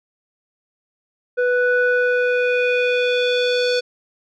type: tone with low-pass filter sweep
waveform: square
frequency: 493.9 Hz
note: B4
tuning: in tune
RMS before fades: -18 dBFS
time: 1.37-3.81 s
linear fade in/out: 20 ms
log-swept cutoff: 1200 to 4600 Hz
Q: 3
effects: none